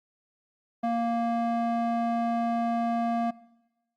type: tone with band-pass filter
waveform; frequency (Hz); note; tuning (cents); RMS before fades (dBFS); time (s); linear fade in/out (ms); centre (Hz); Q
square; 233.1; A#3; 0; -27; 0.83-3.31; 10; 560; 2.4
effects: noise-tail reverb RT60 1.0 s tail -21 dB re dry + Opus 48 kbps